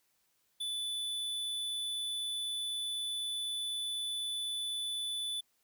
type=tone; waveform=square; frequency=3484 Hz; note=A7; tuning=18 cents flat; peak=-35 dBFS; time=0.6-5.41 s; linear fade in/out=10 ms; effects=white hiss -75 dBFS RMS until 5.63 s